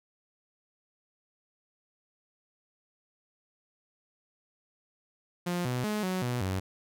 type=tone with pitch steps; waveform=sawtooth; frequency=176.3 / 124.9 / 211.6 / 185.3 / 123.1 / 94.3 Hz; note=F3 / B2 / G#3 / F#3 / B2 / F#2; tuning=+17 / +20 / +33 / +3 / -5 / +33 cents; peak=-25 dBFS; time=5.46-6.6 s; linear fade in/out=10 ms; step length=190 ms; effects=none